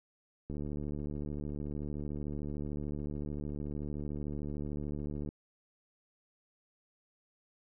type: click train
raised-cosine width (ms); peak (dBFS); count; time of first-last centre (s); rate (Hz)
3; -27; 353; 0.5-5.289; 73.5
effects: none